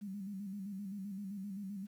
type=tone with vibrato; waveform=sine; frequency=197.8 Hz; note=G3; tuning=16 cents sharp; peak=-40 dBFS; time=0.01-1.87 s; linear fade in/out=20 ms; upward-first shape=square; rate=7.7 Hz; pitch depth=66 cents each way; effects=11-bit